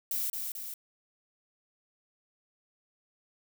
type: noise with echo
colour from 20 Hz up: violet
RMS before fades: -32 dBFS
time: 0.11-0.3 s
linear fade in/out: 2 ms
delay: 220 ms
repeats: 2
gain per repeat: -4 dB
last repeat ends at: 0.74 s
effects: none